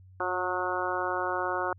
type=harmonic tone with a mistuned harmonic; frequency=182.1 Hz; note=F#3; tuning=27 cents flat; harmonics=2 / 3 / 4 / 5 / 6 / 7 / 8; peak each=-35 / -35 / -35 / -35 / -35 / -35 / -35 dBFS; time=0.2-1.73 s; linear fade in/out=2 ms; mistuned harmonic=2; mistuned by=-16 cents; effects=added 93 Hz sine -50 dBFS peak until 1.78 s